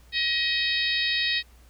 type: harmonic tone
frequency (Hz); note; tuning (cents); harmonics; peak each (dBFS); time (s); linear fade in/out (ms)
632; D#5; +27; 3 / 4 / 5 / 6 / 7 / 8; -28 / -30 / -33 / -27 / -31 / -36; 0.12-1.43; 50
effects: added 60 Hz sine -51 dBFS peak until 1.69 s + pink hiss -59 dBFS RMS until 1.69 s